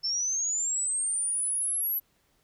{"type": "linear sweep", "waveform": "sine", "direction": "up", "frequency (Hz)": [5274, 11840], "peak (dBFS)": -26, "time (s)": [0.03, 2], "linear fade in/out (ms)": 20, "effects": ["pink hiss -69 dBFS RMS until 2.43 s"]}